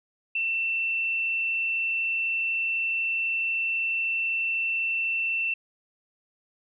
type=tone with frequency modulation; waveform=sine; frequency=2686 Hz; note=E7; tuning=32 cents sharp; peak=-24 dBFS; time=0.35-5.54 s; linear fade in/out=5 ms; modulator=88.2 Hz; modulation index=0.28; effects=none